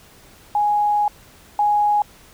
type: tone pair in turn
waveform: sine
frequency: 830.6 / 830.6 Hz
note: G#5 / G#5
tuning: 0 / 0 cents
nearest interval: unison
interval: 0 cents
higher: neither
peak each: -15 / -14 dBFS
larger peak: second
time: 0.55-1.08 / 1.59-2.02 s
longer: first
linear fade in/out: 2 ms
effects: pink hiss -48 dBFS RMS until 2.33 s